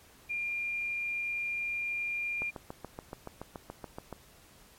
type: tone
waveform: sine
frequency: 2400 Hz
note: D7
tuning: 37 cents sharp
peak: -31 dBFS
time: 0.29-2.51 s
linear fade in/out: 20 ms
type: click train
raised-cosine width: 1 ms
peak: -25 dBFS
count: 13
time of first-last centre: 2.42-4.127 s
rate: 7.03 Hz
effects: pink hiss -58 dBFS RMS until 4.78 s + MP3 64 kbps